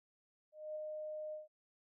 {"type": "tone with ADSR envelope", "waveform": "sine", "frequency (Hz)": 614, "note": "D#5", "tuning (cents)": -23, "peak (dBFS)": -39, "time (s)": [0.52, 1.48], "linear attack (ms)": 240, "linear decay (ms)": 5, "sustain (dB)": -2, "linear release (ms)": 150, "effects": []}